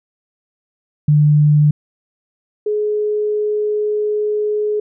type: tone pair in turn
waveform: sine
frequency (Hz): 149 / 421.4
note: D3 / G#4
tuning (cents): +25 / +25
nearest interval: octave + tritone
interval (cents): 1800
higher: second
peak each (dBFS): -8 / -15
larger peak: first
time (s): 1.08-1.71 / 2.66-4.8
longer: second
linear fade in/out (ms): 5
effects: none